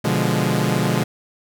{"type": "chord", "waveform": "sawtooth", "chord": "B diminished seventh", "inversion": "none", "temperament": "equal", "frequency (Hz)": [123.47, 146.83, 174.61, 207.7], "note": ["B2", "D3", "F3", "Ab3"], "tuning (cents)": [0, 0, 0, 0], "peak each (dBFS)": -19, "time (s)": [0.04, 1.04], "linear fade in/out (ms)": 10, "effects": []}